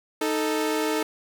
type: tone pair together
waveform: sawtooth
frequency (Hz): 311.1 / 440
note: D#4 / A4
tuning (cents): 0 / 0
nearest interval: tritone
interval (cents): 600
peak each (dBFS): -22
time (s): 0.21-1.03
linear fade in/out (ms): 5
effects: none